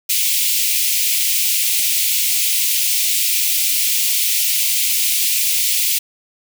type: high-pass noise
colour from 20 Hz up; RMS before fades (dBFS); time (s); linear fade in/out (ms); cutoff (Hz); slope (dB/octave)
white; -17; 0.09-5.99; 10; 2200; 48
effects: none